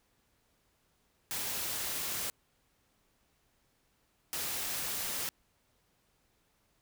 white noise bursts at uneven times, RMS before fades -36 dBFS, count 2, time 1.31-2.3 / 4.33-5.29 s, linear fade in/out 0 ms, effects pink hiss -73 dBFS RMS until 6.81 s

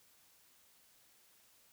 silence, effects white hiss -67 dBFS RMS until 1.72 s

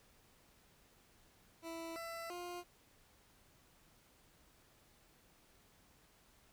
20% pulse tone with pitch steps, 330.2 / 668 / 352.8 Hz, E4 / E5 / F4, +3 / +23 / +18 cents, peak -39 dBFS, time 1.62-2.64 s, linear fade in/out 50 ms, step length 340 ms, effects pink hiss -68 dBFS RMS until 6.52 s

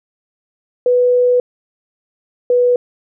sine tone pair in turn, 493.9 / 491.1 Hz, B4 / B4, 0 / -10 cents, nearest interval unison, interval 10 cents, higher first, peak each -9 / -9 dBFS, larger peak neither, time 0.86-1.4 / 2.5-2.76 s, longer first, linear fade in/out 2 ms, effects none

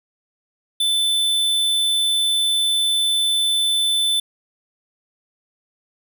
square tone, 3520 Hz, A7, in tune, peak -17 dBFS, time 0.8-4.2 s, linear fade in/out 5 ms, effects none

